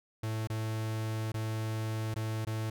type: tone with dropouts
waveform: 45% pulse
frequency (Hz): 110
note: A2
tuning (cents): 0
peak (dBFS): -32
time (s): 0.23-2.7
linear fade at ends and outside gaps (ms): 5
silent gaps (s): 0.473-0.499 / 1.32-1.341 / 2.142-2.16 / 2.45-2.469
effects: none